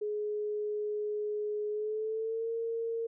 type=tone with pitch glide; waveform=sine; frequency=420 to 458 Hz; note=G#4 to A#4; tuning=+19 to -31 cents; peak=-31 dBFS; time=0.01-3.07 s; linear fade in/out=10 ms; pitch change=+150 cents; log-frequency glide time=1.7-2.5 s; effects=none